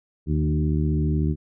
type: harmonic tone with a mistuned harmonic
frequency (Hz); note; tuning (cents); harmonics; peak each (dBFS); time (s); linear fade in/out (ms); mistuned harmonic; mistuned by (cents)
76.1; D#2; -38; 1 / 2 / 3 / 4 / 5; -23 / -23 / -29 / -29 / -34; 0.26-1.36; 50; 3; -15
effects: none